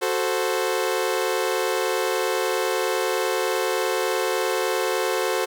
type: chord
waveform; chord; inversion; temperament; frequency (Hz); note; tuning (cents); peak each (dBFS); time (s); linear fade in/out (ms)
sawtooth; F# diminished; none; equal; 370 / 440 / 523.3; F#4 / A4 / C5; 0 / 0 / 0; -22; 0.01-5.46; 20
effects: none